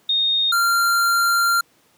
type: tone pair in turn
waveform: sine / square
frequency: 3697 / 1384.8 Hz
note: A#7 / F6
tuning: -15 / -15 cents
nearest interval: octave + perfect fourth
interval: 1700 cents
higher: first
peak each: -16 dBFS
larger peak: neither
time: 0.09-0.52 / 0.52-1.61 s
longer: second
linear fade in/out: 5 ms
effects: pink hiss -58 dBFS RMS until 1.97 s + high-pass 150 Hz 12 dB/octave